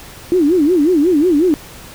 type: tone with vibrato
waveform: sine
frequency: 325.5 Hz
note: E4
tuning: 22 cents flat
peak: -9 dBFS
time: 0.32-1.54 s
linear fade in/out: 0 ms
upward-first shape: sine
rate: 5.5 Hz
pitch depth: 240 cents each way
effects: pink hiss -36 dBFS RMS until 1.94 s